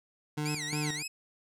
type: tone with tremolo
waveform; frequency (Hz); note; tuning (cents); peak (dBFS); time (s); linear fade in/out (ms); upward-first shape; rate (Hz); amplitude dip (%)
25% pulse; 150.1; D3; +38; -27; 0.37-1.03; 10; square; 2.8; 70
type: tone with vibrato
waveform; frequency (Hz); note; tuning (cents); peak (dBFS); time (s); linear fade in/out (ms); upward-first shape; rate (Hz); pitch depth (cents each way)
15% pulse; 2196; C#7; -17; -28; 0.45-1.08; 10; sine; 3.7; 280
effects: low-pass 12000 Hz 12 dB/octave